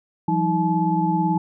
sine tone cluster, 170.4 / 188.8 / 318 / 860 Hz, F3 / F#3 / D#4 / A5, -42 / +35 / +38 / -40 cents, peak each -22 / -26 / -24 / -22 dBFS, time 0.28-1.38 s, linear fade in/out 5 ms, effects none

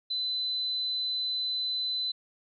sine tone, 4020 Hz, B7, 30 cents sharp, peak -28 dBFS, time 0.1-2.12 s, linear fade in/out 10 ms, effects none

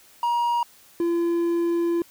triangle tone pair in turn, 950 / 340.6 Hz, A#5 / F4, +33 / -43 cents, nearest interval octave + tritone, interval 1776 cents, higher first, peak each -18 dBFS, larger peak neither, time 0.23-0.63 / 1-2.02 s, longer second, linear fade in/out 2 ms, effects white hiss -53 dBFS RMS until 2.1 s

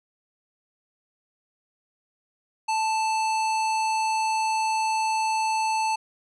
square tone, 880 Hz, A5, in tune, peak -23 dBFS, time 2.68-5.96 s, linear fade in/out 10 ms, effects resampled to 22050 Hz

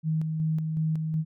sine tone with tremolo, 158 Hz, D#3, 27 cents sharp, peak -23 dBFS, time 0.03-1.25 s, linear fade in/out 50 ms, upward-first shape square, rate 2.7 Hz, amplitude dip 35%, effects none

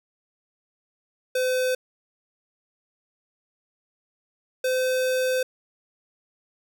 square tone pair in turn, 510 / 512.9 Hz, C5 / C5, -44 / -35 cents, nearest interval unison, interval 9 cents, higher second, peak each -22 dBFS, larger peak neither, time 1.35-1.75 / 4.64-5.43 s, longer second, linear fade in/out 5 ms, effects none

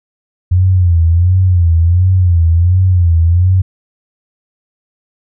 sine tone with vibrato, 87.8 Hz, F2, 10 cents sharp, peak -6 dBFS, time 0.51-3.62 s, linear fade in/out 10 ms, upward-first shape sine, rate 1.4 Hz, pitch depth 110 cents each way, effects none

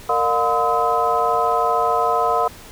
sine tone cluster, 459.6 / 602 / 715 / 1020 / 1278 Hz, A#4 / D5 / F5 / C6 / D#6, -25 / +43 / +41 / -44 / +46 cents, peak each -23 / -26 / -20 / -21 / -22 dBFS, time 0.09-2.48 s, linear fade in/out 5 ms, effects pink hiss -41 dBFS RMS until 2.71 s

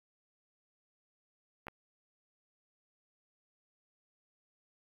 clicks, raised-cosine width 0.5 ms, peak -28 dBFS, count 2, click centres 1.669 / 1.683 s, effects 9-bit

